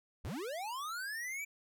square linear sweep, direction up, 42.75 to 2349 Hz, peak -39 dBFS, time 0.24-1.45 s, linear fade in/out 10 ms, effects none

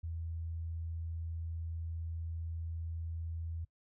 sine tone, 82.41 Hz, E2, in tune, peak -37 dBFS, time 0.03-3.65 s, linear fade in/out 10 ms, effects noise-tail reverb RT60 0.1 s tail -22 dB re dry

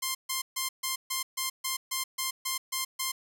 5% pulse tone bursts, 1051 Hz, C6, 7 cents sharp, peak -17 dBFS, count 12, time 0.02-3.12 s, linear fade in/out 10 ms, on 130 ms, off 140 ms, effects none

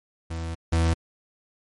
40% pulse tone pair in turn, 82.41 / 82.41 Hz, E2 / E2, 0 / 0 cents, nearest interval unison, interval 0 cents, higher neither, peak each -28 / -18 dBFS, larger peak second, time 0.3-0.55 / 0.72-0.94 s, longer first, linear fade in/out 10 ms, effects MP3 48 kbps

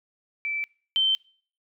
sine tone pair in turn, 2323 / 3101 Hz, D7 / G7, -20 / -19 cents, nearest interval perfect fourth, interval 501 cents, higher second, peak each -26 / -19 dBFS, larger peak second, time 0.45-0.64 / 0.96-1.15 s, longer neither, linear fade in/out 0 ms, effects noise-tail reverb RT60 0.5 s tail -26 dB re dry

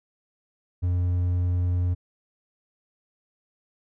triangle tone, 89 Hz, F2, 33 cents sharp, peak -19 dBFS, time 0.82-1.95 s, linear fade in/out 20 ms, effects none

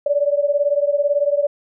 sine beating tone pair, 570 / 588 Hz, C#5 / D5, +48 / +2 cents, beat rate 18 Hz, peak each -17 / -19 dBFS, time 0.06-1.47 s, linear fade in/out 5 ms, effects none

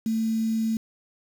sine tone with quantisation, 222.9 Hz, A3, 23 cents sharp, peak -22 dBFS, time 0.06-0.77 s, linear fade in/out 2 ms, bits 7, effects none

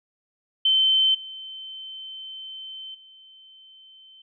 sine tone with level steps, 3084 Hz, G7, 29 cents flat, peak -16 / -35 / -47 dBFS, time 0.65-4.22 s, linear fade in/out 5 ms, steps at 1.14 / 2.94 s, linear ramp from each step 10 ms, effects none

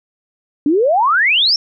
sine exponential sweep, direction up, 275.1 to 5588 Hz, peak -10 dBFS, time 0.66-1.56 s, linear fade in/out 2 ms, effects none

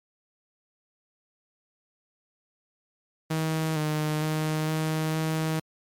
sawtooth tone with pitch steps, 158.8 / 153.1 / 155.5 / 157.3 / 158.6 Hz, D#3 / D#3 / D#3 / D#3 / D#3, +36 / -28 / -1 / +19 / +33 cents, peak -21 dBFS, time 3.3-5.6 s, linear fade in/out 10 ms, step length 460 ms, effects MP3 96 kbps

